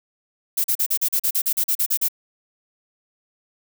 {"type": "noise bursts", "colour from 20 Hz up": "violet", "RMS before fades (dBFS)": -20, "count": 14, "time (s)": [0.57, 2.085], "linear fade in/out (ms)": 10, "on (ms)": 72, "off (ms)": 39, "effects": []}